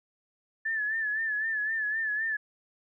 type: tone with vibrato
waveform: sine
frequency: 1746 Hz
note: A6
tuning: 14 cents flat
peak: -27 dBFS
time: 0.65-2.37 s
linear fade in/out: 10 ms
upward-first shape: sine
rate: 3.9 Hz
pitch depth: 64 cents each way
effects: none